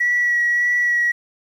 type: tone with vibrato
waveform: sine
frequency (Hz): 1932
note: B6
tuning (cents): -39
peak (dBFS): -14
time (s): 0-1.12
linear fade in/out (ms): 10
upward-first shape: sine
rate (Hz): 1.7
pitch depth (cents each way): 14
effects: tanh soft clip ceiling -11 dBFS + 8-bit